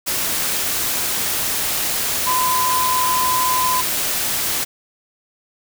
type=tone in noise; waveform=sine; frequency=1013 Hz; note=B5; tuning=44 cents sharp; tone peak=-17 dBFS; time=2.26-3.82 s; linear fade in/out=20 ms; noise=white; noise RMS=-21 dBFS; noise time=0.06-4.65 s; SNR=+1 dB; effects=none